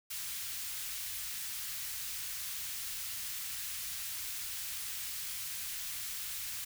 white band-stop noise, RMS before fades -40 dBFS, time 0.1-6.65 s, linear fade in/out 10 ms, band 100 to 1700 Hz, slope 12 dB/octave, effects none

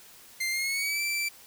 sawtooth tone with pitch glide, 2093 to 2336 Hz, C7 to D7, 0 to -10 cents, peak -24 dBFS, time 0.4-1.29 s, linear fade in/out 10 ms, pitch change +190 cents, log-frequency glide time 0.5-1.01 s, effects white hiss -52 dBFS RMS until 1.46 s

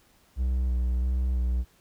triangle tone with vibrato, 62.4 Hz, B1, 19 cents sharp, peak -21 dBFS, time 0.36-1.65 s, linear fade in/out 50 ms, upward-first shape square, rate 1.5 Hz, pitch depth 26 cents each way, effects pink hiss -62 dBFS RMS until 1.8 s

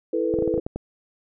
sine chord, E suspended fourth, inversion none, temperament just, 329.6 / 439.5 / 494.4 Hz, E4 / A4 / B4, 0 / -2 / +2 cents, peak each -25 dBFS, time 0.13-0.6 s, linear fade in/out 5 ms
clicks, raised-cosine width 2 ms, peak -15 dBFS, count 8, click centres 0.34 / 0.388 / 0.424 / 0.477 / 0.541 / 0.578 / 0.665 / 0.76 s
effects none

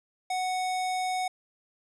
square tone, 740 Hz, F#5, in tune, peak -28 dBFS, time 0.3-1.28 s, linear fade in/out 5 ms, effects resampled to 24000 Hz

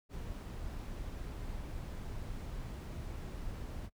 brown noise, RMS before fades -42 dBFS, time 0.09-3.9 s, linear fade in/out 50 ms, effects noise-tail reverb RT60 0.1 s tail -25 dB re dry

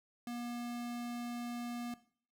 square tone, 239.7 Hz, A#3, 48 cents sharp, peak -40 dBFS, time 0.27-1.94 s, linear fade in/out 2 ms, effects noise-tail reverb RT60 0.5 s tail -17 dB re dry

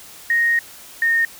sine tone pair in turn, 1864.7 / 1839 Hz, A#6 / A#6, 0 / -24 cents, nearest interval unison, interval 24 cents, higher first, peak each -14 dBFS, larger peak neither, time 0.3-0.59 / 1.02-1.25 s, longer first, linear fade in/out 2 ms, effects white hiss -41 dBFS RMS until 1.39 s

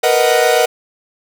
45% pulse chord, B major seventh, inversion third, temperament equal, 466.2 / 493.9 / 622.3 / 740 Hz, A#4 / B4 / D#5 / F#5, 0 / 0 / 0 / 0 cents, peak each -16 dBFS, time 0.03-0.66 s, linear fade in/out 10 ms, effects none

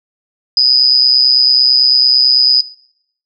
sine tone with amplitude modulation, 4978 Hz, D#8, in tune, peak -3 dBFS, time 0.57-2.61 s, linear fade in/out 2 ms, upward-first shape sine, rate 129 Hz, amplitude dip 70%, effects noise-tail reverb RT60 0.7 s tail -20 dB re dry

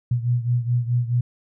sine beating tone pair, 120 / 124.7 Hz, B2 / B2, -49 / +17 cents, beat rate 4.7 Hz, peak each -20 / -24 dBFS, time 0.11-1.21 s, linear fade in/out 5 ms, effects none

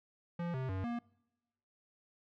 square tone with pitch steps, 172 / 130.6 / 94.7 / 237 Hz, F3 / C3 / F#2 / A#3, -26 / -3 / +41 / +29 cents, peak -36 dBFS, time 0.39-0.99 s, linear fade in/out 5 ms, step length 150 ms, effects noise-tail reverb RT60 1.0 s tail -26 dB re dry + low-pass 2000 Hz 12 dB/octave

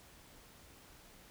silence, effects pink hiss -59 dBFS RMS until 1.3 s

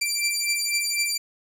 15% pulse beating tone pair, 2349 / 2353 Hz, D7 / D7, 0 / +3 cents, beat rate 4 Hz, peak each -19 dBFS, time 0.01-1.18 s, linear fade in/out 10 ms, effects none

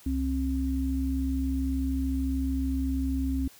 sine tone pair together, 66.6 / 266.6 Hz, C2 / C4, +31 / +33 cents, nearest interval 2 octaves, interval 2402 cents, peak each -28 dBFS, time 0.06-3.48 s, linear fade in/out 5 ms, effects white hiss -54 dBFS RMS until 3.59 s

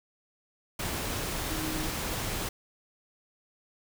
sine tone in noise, 313.6 Hz, D#4, 14 cents sharp, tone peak -35 dBFS, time 1.5-1.87 s, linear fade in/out 5 ms, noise pink, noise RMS -33 dBFS, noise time 0.79-2.49 s, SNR -5 dB, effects none

